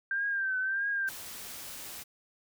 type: tone with vibrato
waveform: sine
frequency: 1574 Hz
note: G6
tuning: 7 cents sharp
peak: -28 dBFS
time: 0.11-1.09 s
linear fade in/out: 2 ms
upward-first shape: triangle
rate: 1.6 Hz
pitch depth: 76 cents each way
type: noise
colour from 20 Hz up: white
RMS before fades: -43 dBFS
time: 1.07-2.04 s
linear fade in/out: 20 ms
effects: none